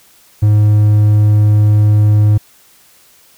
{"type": "tone", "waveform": "triangle", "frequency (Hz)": 105.2, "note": "G#2", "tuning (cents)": 23, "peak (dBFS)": -4, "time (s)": [0.42, 2.38], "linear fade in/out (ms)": 10, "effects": ["white hiss -47 dBFS RMS until 3.37 s"]}